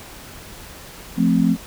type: chord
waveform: sine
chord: F major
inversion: none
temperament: equal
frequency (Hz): 174.61 / 220 / 261.6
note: F3 / A3 / C4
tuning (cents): 0 / 0 / 0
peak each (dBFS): -18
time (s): 1.16-1.57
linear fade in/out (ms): 50
effects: pink hiss -39 dBFS RMS until 1.66 s